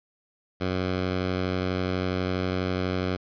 10% pulse tone, 92.2 Hz, F#2, 6 cents flat, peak -17 dBFS, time 0.6-3.17 s, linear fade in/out 20 ms, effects resampled to 11025 Hz + 9-bit

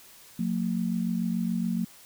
sine tone pair together, 180.2 / 227.2 Hz, F#3 / A#3, -45 / -44 cents, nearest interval major third, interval 401 cents, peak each -28 dBFS, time 0.39-1.85 s, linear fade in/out 5 ms, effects white hiss -52 dBFS RMS until 2.05 s

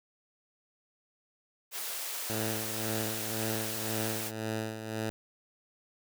white high-pass noise, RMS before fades -37 dBFS, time 1.71-4.32 s, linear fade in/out 50 ms, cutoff 390 Hz, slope 24 dB/octave
10% pulse tone with tremolo, 110 Hz, A2, in tune, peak -23 dBFS, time 2.3-5.1 s, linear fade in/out 0 ms, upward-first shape sine, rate 1.9 Hz, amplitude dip 60%
effects none

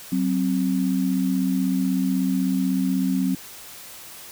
sine tone pair together, 188 / 264.2 Hz, F#3 / C4, +28 / +17 cents, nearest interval tritone, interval 589 cents, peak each -22 dBFS, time 0.12-3.35 s, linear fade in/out 5 ms, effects white hiss -41 dBFS RMS until 4.31 s

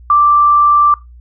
sine tone, 1174.7 Hz, D6, in tune, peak -6 dBFS, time 0.1-0.94 s, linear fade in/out 2 ms, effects noise-tail reverb RT60 0.2 s tail -20 dB re dry + added 60 Hz sine -35 dBFS peak until 1.2 s

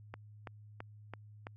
click train, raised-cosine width 0.5 ms, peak -28 dBFS, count 5, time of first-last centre 0.14-1.469 s, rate 3.01 Hz, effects added 105 Hz sine -52 dBFS peak until 1.56 s

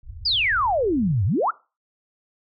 white low-pass noise, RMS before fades -38 dBFS, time 0.03-1.16 s, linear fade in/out 10 ms, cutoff 110 Hz, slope 96 dB/octave
sine exponential two-way sweep, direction down then up, 5120 to 87.31 to 1479 Hz, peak -18 dBFS, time 0.25-1.51 s, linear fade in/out 10 ms, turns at 1.25 s
effects noise-tail reverb RT60 0.3 s tail -21 dB re dry

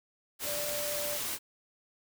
sine tone in noise, 587.3 Hz, D5, in tune, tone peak -36 dBFS, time 0.44-1.19 s, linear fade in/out 50 ms, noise white, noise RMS -35 dBFS, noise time 0.39-1.39 s, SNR -4 dB, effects none

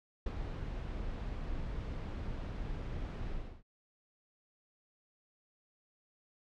brown noise with ADSR envelope, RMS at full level -34 dBFS, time 0.26-3.63 s, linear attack 6 ms, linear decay 33 ms, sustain -5 dB, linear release 330 ms, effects low-pass 4000 Hz 12 dB/octave

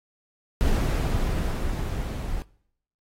brown noise with level ramp, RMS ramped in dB -21 to -31 dBFS, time 0.61-2.42 s, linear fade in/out 0 ms, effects noise-tail reverb RT60 0.7 s tail -23 dB re dry + AAC 48 kbps

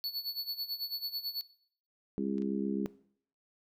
square tone with tremolo, 4435 Hz, C#8, in tune, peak -32 dBFS, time 0.04-1.41 s, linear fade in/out 0 ms, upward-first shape sine, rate 9.1 Hz, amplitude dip 75%
harmonic tone, 67.7 Hz, C#2, 40 cents flat, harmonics 3 / 4 / 5 / 6, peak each -34 / -36 / -38 / -40 dBFS, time 2.18-2.86 s, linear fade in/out 0 ms
clicks, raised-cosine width 0.2 ms, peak -38 dBFS, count 2, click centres 2.382 / 2.421 s
effects noise-tail reverb RT60 0.6 s tail -19 dB re dry

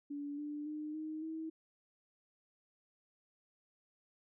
sine tone with pitch steps, 287.7 / 295.4 / 303.4 / 311.6 / 320 Hz, D4 / D4 / D#4 / D#4 / D#4, -36 / +10 / -44 / +3 / +49 cents, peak -39 dBFS, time 0.1-1.5 s, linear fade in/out 10 ms, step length 280 ms, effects none

